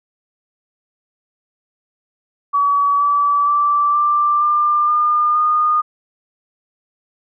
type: tone with pitch steps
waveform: sine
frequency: 1138 / 1151.9 / 1165.9 / 1180.2 / 1194.6 / 1209.2 / 1223.9 Hz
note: C#6 / D6 / D6 / D6 / D6 / D#6 / D#6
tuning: +45 / -34 / -13 / +8 / +29 / -50 / -29 cents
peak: -12 dBFS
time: 2.53-5.82 s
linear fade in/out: 20 ms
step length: 470 ms
effects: none